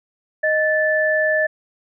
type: tone pair together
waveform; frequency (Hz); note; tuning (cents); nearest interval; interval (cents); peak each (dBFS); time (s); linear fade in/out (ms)
sine; 621.9 / 1752; D#5 / A6; -1 / -8; octave + tritone; 1793; -18; 0.43-1.47; 10
effects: none